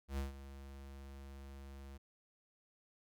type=tone with ADSR envelope; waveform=square; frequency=68.6 Hz; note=C#2; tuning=17 cents flat; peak=-36 dBFS; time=0.08-1.98 s; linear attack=100 ms; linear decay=140 ms; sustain=-14 dB; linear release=14 ms; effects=none